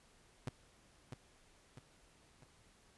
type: tone with echo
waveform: sawtooth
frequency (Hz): 125.6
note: B2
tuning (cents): +30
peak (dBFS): -34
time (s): 0.47-0.49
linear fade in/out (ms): 2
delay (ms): 650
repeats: 3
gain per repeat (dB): -6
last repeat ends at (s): 2.44
effects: pink hiss -67 dBFS RMS until 2.97 s + resampled to 24000 Hz